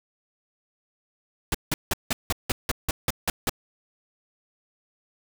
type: noise bursts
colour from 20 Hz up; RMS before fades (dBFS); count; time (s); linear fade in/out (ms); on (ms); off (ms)
pink; -24; 11; 1.52-3.495; 2; 25; 170
effects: none